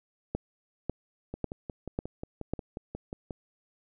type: two click trains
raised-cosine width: 2 ms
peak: -23 / -16 dBFS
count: 12 / 5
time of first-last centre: 1.34-3.308 / 0.35-2.536 s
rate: 5.59 / 1.83 Hz
effects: none